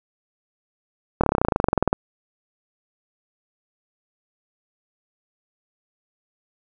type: slowing click train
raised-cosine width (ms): 1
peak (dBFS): -3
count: 20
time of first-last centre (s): 1.21-1.929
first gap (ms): 26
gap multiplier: 1.04
effects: none